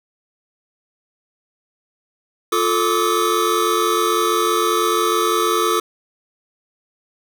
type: tone cluster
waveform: square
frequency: 351.1 / 440.7 / 1161 / 1276 Hz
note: F4 / A4 / D6 / D#6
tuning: +9 / +3 / -20 / +43 cents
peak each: -22 dBFS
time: 2.52-5.8 s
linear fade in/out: 5 ms
effects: none